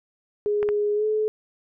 sine tone with pitch glide, 415.3 to 429.9 Hz, G#4 to A4, 0 to -40 cents, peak -20 dBFS, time 0.46-1.28 s, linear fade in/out 0 ms, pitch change +60 cents, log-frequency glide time 0.95-1.05 s
clicks, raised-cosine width 0.5 ms, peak -17 dBFS, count 2, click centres 0.629 / 0.689 s
effects none

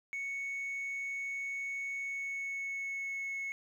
sine tone with pitch glide, 2217 to 2193 Hz, C#7 to C#7, 0 to -19 cents, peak -33 dBFS, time 0.13-3.52 s, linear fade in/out 0 ms, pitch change -19 cents, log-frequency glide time 1.97-3.4 s, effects tanh soft clip ceiling -34 dBFS + 11-bit

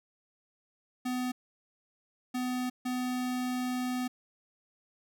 square tone bursts at uneven times, 251.1 Hz, B3, 29 cents sharp, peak -31 dBFS, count 3, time 1.05-1.32 / 2.34-2.7 / 2.85-4.08 s, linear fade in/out 10 ms, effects none

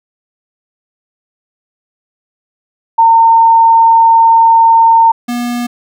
sine / square tone pair in turn, 911 / 241.3 Hz, A#5 / B3, -40 / -40 cents, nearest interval octave + major seventh, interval 2300 cents, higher first, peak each -3 / -15 dBFS, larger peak first, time 2.98-5.12 / 5.28-5.67 s, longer first, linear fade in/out 10 ms, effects none

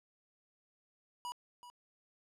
square tone with echo, 973 Hz, B5, 26 cents flat, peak -40 dBFS, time 1.25-1.32 s, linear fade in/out 0 ms, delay 380 ms, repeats 1, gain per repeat -12 dB, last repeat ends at 1.7 s, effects low-pass 12000 Hz 12 dB/octave + 13-bit

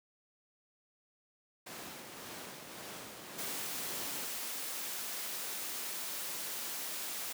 pink noise with tremolo, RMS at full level -44 dBFS, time 1.66-4.27 s, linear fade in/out 10 ms, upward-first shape sine, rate 1.8 Hz, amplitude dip 35%
white noise, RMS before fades -40 dBFS, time 3.38-7.33 s, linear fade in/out 10 ms
effects high-pass 200 Hz 12 dB/octave

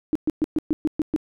sine tone bursts, 309.3 Hz, D#4, 10 cents flat, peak -17 dBFS, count 8, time 0.13-1.162 s, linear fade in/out 0 ms, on 24 ms, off 120 ms, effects none

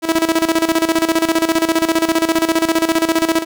sawtooth tone with tremolo, 326.4 Hz, E4, 17 cents flat, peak -7 dBFS, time 0.02-3.45 s, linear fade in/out 50 ms, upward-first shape square, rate 15 Hz, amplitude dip 75%, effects none

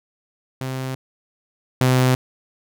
sawtooth tone pair in turn, 130.81 / 128.19 Hz, C3 / C3, 0 / -35 cents, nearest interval unison, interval 35 cents, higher first, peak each -21 / -10 dBFS, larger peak second, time 0.61-0.95 / 1.81-2.15 s, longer neither, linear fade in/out 2 ms, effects none

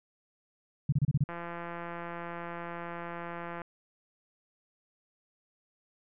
sine tone bursts, 142.4 Hz, C#3, 47 cents sharp, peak -22 dBFS, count 6, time 0.89-1.239 s, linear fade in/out 5 ms, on 34 ms, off 29 ms
click train, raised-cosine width 0.5 ms, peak -24 dBFS, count 399, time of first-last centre 1.29-3.617 s, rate 171 Hz
effects low-pass 2000 Hz 12 dB/octave

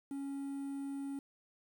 triangle tone with quantisation, 277.2 Hz, C#4, in tune, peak -36 dBFS, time 0.11-1.19 s, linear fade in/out 2 ms, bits 10, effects none

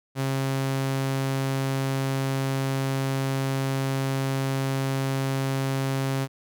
sawtooth tone, 135 Hz, C#3, 45 cents flat, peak -20 dBFS, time 0.15-6.28 s, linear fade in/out 50 ms, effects none

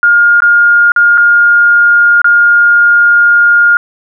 sine tone with dropouts, 1417 Hz, F6, 25 cents sharp, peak -3 dBFS, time 0.03-3.77 s, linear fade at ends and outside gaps 1 ms, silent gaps 0.404-0.421 / 0.919-0.962 / 1.175-1.179 / 2.217-2.244 s, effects none

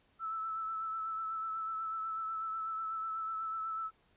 sine tone with vibrato, 1315 Hz, E6, 5 cents flat, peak -35 dBFS, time 0.19-3.91 s, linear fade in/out 50 ms, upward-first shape triangle, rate 8.1 Hz, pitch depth 28 cents each way, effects pink hiss -70 dBFS RMS until 4.16 s + resampled to 8000 Hz

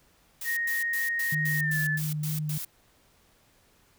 blue noise bursts, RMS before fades -36 dBFS, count 9, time 0.41-2.65 s, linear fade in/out 5 ms, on 160 ms, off 100 ms
sine tone with pitch glide, 1864.7 to 1739.8 Hz, A#6 to A6, 0 to -20 cents, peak -26 dBFS, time 0.44-2 s, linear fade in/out 50 ms, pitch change -120 cents, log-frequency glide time 1.56-1.78 s
sine tone with vibrato, 152.8 Hz, D#3, 31 cents flat, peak -28 dBFS, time 1.32-2.58 s, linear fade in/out 5 ms, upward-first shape sine, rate 3.2 Hz, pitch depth 16 cents each way
effects pink hiss -63 dBFS RMS until 3.98 s

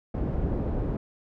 pink low-pass noise, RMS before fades -28 dBFS, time 0.14-0.97 s, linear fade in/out 5 ms, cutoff 450 Hz, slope 12 dB/octave, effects none

